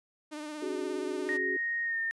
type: tone with vibrato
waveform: sawtooth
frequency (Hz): 302.2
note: D4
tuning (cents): +50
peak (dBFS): -34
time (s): 0.31-1.38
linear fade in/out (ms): 20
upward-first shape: sine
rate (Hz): 17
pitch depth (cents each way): 35
type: chord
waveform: sine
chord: C# suspended fourth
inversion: none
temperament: just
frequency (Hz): 277.2 / 369.6 / 415.8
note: C#4 / F#4 / G#4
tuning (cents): 0 / -2 / +2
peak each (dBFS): -40 / -34 / -38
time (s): 0.62-1.57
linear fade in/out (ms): 5
type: tone with pitch glide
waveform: sine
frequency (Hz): 1864.7 to 1820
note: A#6 to A#6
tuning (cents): 0 to -42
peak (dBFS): -29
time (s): 1.29-2.11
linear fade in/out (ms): 0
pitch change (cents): -42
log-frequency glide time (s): 1.84-1.99
effects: resampled to 24000 Hz